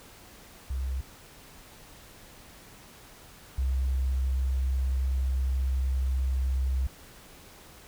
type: tone pair in turn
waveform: sine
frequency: 65.41 / 65.41 Hz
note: C2 / C2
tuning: 0 / 0 cents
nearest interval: unison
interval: 0 cents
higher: neither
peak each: -28 / -24 dBFS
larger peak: second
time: 0.7-1.01 / 3.58-6.87 s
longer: second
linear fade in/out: 5 ms
effects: pink hiss -51 dBFS RMS until 7.87 s